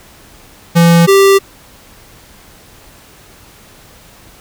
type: tone pair in turn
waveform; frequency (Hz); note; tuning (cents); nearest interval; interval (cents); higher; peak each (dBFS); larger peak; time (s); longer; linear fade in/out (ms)
square; 169.2 / 392.3; E3 / G4; +45 / +1; octave + minor third; 1456; second; -5; neither; 0.75-1.07 / 1.07-1.39; neither; 20
effects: pink hiss -41 dBFS RMS until 4.4 s